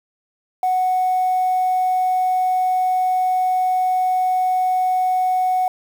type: tone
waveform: sine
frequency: 740 Hz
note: F#5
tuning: in tune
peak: -14 dBFS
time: 0.63-5.68 s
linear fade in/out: 2 ms
effects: tanh soft clip ceiling -12 dBFS + 7-bit